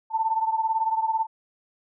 sine beating tone pair, 886 / 904 Hz, A5 / A5, +12 / +47 cents, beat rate 18 Hz, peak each -23 / -27 dBFS, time 0.1-1.27 s, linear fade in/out 50 ms, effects none

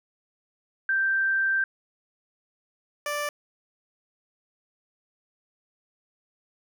sine / 15% pulse tone pair in turn, 1568 / 587.3 Hz, G6 / D5, 0 / 0 cents, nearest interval octave + perfect fourth, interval 1700 cents, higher first, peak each -21 dBFS, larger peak neither, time 0.89-1.64 / 3.06-3.29 s, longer first, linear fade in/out 2 ms, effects none

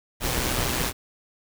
pink noise with amplitude modulation, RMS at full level -23 dBFS, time 0.2-0.93 s, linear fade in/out 50 ms, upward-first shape sine, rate 124 Hz, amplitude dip 55%, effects none

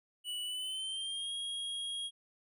square tone with pitch glide, 2954 to 3278 Hz, F#7 to G#7, -3 to -23 cents, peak -37 dBFS, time 0.24-2.11 s, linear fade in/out 50 ms, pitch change +180 cents, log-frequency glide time 0.44-1.33 s, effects resampled to 32000 Hz

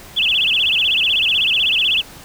sine tone with vibrato, 3000 Hz, F#7, 23 cents sharp, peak -13 dBFS, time 0.16-2.02 s, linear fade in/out 20 ms, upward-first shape sine, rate 16 Hz, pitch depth 260 cents each way, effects pink hiss -39 dBFS RMS until 2.24 s

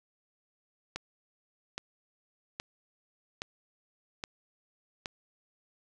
click train, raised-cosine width 0.2 ms, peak -18 dBFS, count 6, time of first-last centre 0.96-5.058 s, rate 1.22 Hz, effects none

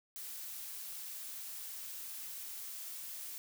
blue noise, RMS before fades -45 dBFS, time 0.16-3.38 s, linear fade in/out 0 ms, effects none

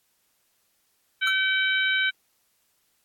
harmonic tone, 766 Hz, G5, 40 cents flat, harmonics 2 / 3 / 4 / 5, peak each -23 / -27 / -29 / -31 dBFS, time 1.21-2.11 s, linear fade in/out 20 ms
square tone with exponential decay, 1338 Hz, E6, 25 cents sharp, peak -24 dBFS, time 1.27-1.37 s, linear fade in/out 2 ms, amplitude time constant 20 ms
effects white hiss -69 dBFS RMS until 3.04 s + AAC 64 kbps

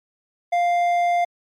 sine tone with hard clipping, 699 Hz, F5, 1 cent sharp, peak -18 dBFS, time 0.52-1.25 s, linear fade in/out 10 ms, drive 6 dB, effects MP3 64 kbps

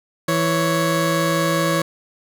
20% pulse tone pair together, 164.82 / 554.4 Hz, E3 / C#5, 0 / 0 cents, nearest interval octave + major sixth, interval 2100 cents, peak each -15 dBFS, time 0.28-1.82 s, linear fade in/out 5 ms, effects none

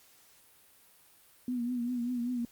sine tone with vibrato, 243.5 Hz, B3, 24 cents flat, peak -30 dBFS, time 1.48-2.45 s, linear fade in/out 2 ms, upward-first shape triangle, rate 5.1 Hz, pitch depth 70 cents each way, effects white hiss -61 dBFS RMS until 2.51 s + Opus 48 kbps

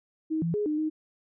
sine tone with pitch steps, 316 / 167 / 416.9 / 303.4 / 311.1 Hz, D#4 / E3 / G#4 / D#4 / D#4, +27 / +23 / +7 / -44 / 0 cents, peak -25 dBFS, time 0.3-0.9 s, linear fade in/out 20 ms, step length 120 ms, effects none

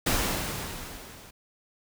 pink noise with level ramp, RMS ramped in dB -24 to -49 dBFS, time 0.06-1.31 s, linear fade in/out 10 ms, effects none

